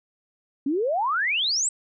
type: exponential sweep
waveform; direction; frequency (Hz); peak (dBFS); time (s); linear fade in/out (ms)
sine; up; 261.6 to 8190; -21; 0.66-1.69; 5
effects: none

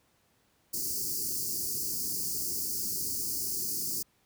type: band-stop noise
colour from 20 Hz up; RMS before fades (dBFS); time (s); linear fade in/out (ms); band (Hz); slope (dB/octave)
white; -33; 0.73-4.03; 10; 430 to 4500; 96
effects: pink hiss -69 dBFS RMS until 4.25 s + high-pass 60 Hz 12 dB/octave

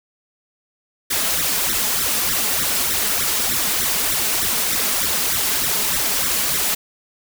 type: noise with flanger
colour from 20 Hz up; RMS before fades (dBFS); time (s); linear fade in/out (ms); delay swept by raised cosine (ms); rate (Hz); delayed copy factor
white; -20; 1.1-6.75; 10; 0.52 to 4.82; 3.3; +0.95
effects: none

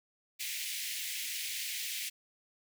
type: high-pass noise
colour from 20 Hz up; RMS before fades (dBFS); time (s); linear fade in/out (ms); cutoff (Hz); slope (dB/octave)
pink; -38; 0.39-2.1; 20; 2000; 48
effects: none

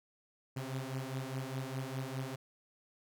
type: beating tone pair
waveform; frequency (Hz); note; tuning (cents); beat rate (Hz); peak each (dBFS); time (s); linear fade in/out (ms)
sawtooth; 130 / 134.9; C3 / C#3; -11 / -47; 4.9; -36 / -37; 0.56-2.36; 10
effects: none

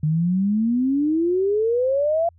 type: exponential sweep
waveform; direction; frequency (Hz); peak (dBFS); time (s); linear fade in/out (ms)
sine; up; 149.2 to 691; -17; 0.03-2.29; 5
effects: added 84 Hz sine -50 dBFS peak until 2.38 s

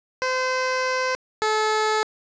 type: tone pair in turn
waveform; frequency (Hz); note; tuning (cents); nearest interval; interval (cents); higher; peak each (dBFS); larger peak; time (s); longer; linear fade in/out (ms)
15% pulse; 514 / 432.2; C5 / A4; -31 / -31; minor third; 300; first; -15 / -13; second; 0.22-1.15 / 1.42-2.03; first; 0
effects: resampled to 16000 Hz + 8-bit

